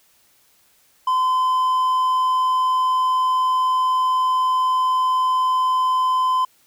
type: tone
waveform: triangle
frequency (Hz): 1024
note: C6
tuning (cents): -38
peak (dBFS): -14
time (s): 1.07-6.45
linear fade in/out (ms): 5
effects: white hiss -58 dBFS RMS until 6.66 s